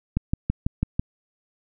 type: click train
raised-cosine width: 5 ms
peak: -9 dBFS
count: 6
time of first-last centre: 0.17-0.995 s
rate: 6.06 Hz
effects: none